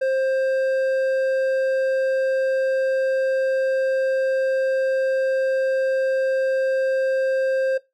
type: tone with hard clipping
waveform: sine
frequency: 529 Hz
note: C5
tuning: 19 cents sharp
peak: -20 dBFS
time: 0.01-7.78 s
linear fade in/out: 10 ms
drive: 6 dB
effects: noise-tail reverb RT60 0.2 s tail -19 dB re dry